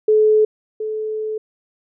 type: tone pair in turn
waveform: sine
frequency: 430 / 433 Hz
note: A4 / A4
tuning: -40 / -28 cents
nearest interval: unison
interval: 12 cents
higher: second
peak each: -10 / -21 dBFS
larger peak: first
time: 0.08-0.45 / 0.8-1.38 s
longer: second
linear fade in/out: 5 ms
effects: none